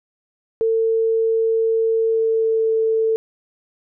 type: tone with pitch glide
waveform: sine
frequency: 450 to 445.3 Hz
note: A4 to A4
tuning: +39 to +21 cents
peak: -15 dBFS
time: 0.61-3.16 s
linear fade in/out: 0 ms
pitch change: -18 cents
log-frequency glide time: 1.99-2.74 s
effects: none